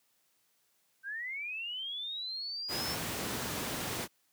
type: linear sweep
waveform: sine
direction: up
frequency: 1537 to 5450 Hz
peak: -36 dBFS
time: 1.03-2.97 s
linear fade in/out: 50 ms
type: noise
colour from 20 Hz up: pink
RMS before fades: -36 dBFS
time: 2.68-4.08 s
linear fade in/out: 50 ms
effects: white hiss -73 dBFS RMS until 4.32 s + high-pass 100 Hz 12 dB/octave

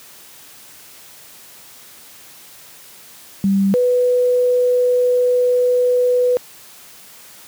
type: tone pair in turn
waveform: sine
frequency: 196 / 495.3 Hz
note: G3 / B4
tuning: 0 / +5 cents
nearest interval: octave + major third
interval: 1605 cents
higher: second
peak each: -12 dBFS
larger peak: neither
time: 3.44-3.74 / 3.74-6.37 s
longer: second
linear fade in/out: 0 ms
effects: white hiss -42 dBFS RMS until 7.47 s + high-pass 80 Hz 12 dB/octave

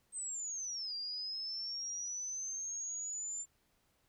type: linear two-way sweep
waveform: sine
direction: down then up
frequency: 8372 to 4739 to 7240 Hz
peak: -38 dBFS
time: 0.12-3.46 s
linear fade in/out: 50 ms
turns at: 0.95 s
effects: pink hiss -75 dBFS RMS until 4.08 s

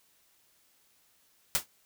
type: noise with exponential decay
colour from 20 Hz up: white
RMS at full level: -22 dBFS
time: 1.55-1.66 s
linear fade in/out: 0 ms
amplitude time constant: 22 ms
effects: white hiss -67 dBFS RMS until 1.85 s

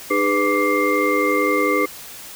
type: tone cluster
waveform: sine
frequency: 303.4 / 407.8 / 498.9 / 1168 / 2107 Hz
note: D#4 / G#4 / B4 / D6 / C7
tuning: -44 / -32 / +17 / -10 / +12 cents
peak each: -22 dBFS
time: 0.1-1.86 s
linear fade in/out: 10 ms
effects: white hiss -37 dBFS RMS until 2.35 s

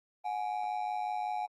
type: ring-modulated tone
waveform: triangle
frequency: 784 Hz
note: G5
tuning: in tune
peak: -27 dBFS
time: 0.24-1.47 s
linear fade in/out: 20 ms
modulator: 52.7 Hz
effects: Opus 32 kbps

